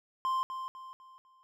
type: tone with echo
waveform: triangle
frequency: 1046.5 Hz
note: C6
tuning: in tune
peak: -26 dBFS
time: 0.25-0.43 s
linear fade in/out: 0 ms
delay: 250 ms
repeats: 4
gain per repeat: -8 dB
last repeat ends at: 1.43 s
effects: none